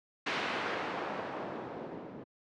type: noise with low-pass filter sweep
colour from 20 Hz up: white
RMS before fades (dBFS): -37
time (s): 0.26-2.24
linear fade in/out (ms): 10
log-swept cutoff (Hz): 2700 to 330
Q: 0.72
effects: high-pass 200 Hz 12 dB/octave + low-pass 5000 Hz 12 dB/octave